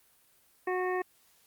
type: harmonic tone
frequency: 366.6 Hz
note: F#4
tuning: 16 cents flat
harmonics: 1 / 2 / 3 / 5 / 6 / 7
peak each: -30 / -35 / -37 / -37 / -47 / -50 dBFS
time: 0.67-1.02 s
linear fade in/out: 5 ms
effects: white hiss -65 dBFS RMS until 1.46 s + Opus 32 kbps